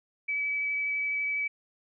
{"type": "tone with vibrato", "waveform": "sine", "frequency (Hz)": 2291, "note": "D7", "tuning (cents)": -44, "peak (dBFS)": -27, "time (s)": [0.28, 1.48], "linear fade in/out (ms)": 10, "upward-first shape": "sine", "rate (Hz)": 12, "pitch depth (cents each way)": 8, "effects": []}